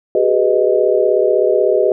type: chord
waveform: sine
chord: G# minor seventh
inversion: third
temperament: equal with one note detuned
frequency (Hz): 379.1 / 415.3 / 493.9 / 622.3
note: F#4 / G#4 / B4 / D#5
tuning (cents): +42 / 0 / 0 / 0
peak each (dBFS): -16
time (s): 0.15-1.92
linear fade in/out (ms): 2
effects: none